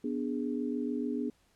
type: chord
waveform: sine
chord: G# diminished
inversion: first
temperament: equal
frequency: 246.9 / 293.7 / 415.3 Hz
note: B3 / D4 / G#4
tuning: 0 / 0 / 0 cents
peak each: -33 / -35 / -38 dBFS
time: 0.04-1.3 s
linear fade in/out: 5 ms
effects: pink hiss -69 dBFS RMS until 1.55 s + low-pass 11000 Hz 12 dB/octave